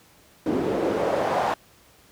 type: noise with band-pass filter sweep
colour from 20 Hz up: pink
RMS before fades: -24 dBFS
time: 0.46-1.54 s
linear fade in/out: 2 ms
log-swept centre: 300 to 840 Hz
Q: 2.3
effects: pink hiss -55 dBFS RMS until 2.11 s + high-pass 60 Hz 12 dB/octave